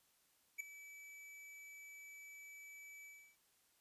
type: tone with ADSR envelope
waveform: square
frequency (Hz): 2300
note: D7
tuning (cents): -37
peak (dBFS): -38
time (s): 0.58-3.37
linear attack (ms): 23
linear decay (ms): 4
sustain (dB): -16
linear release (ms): 320
effects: white hiss -75 dBFS RMS until 3.8 s + resampled to 32000 Hz